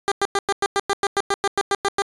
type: tone bursts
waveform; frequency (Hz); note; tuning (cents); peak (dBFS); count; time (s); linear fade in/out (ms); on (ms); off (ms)
15% pulse; 398.9; G4; +30; -11; 15; 0.08-2.02; 0; 36; 100
effects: resampled to 22050 Hz